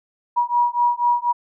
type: beating tone pair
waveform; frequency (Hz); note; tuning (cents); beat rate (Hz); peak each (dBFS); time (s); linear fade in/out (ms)
sine; 960 / 964.1; B5 / B5; -49 / -42; 4.1; -19; 0.36-1.33; 20
effects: none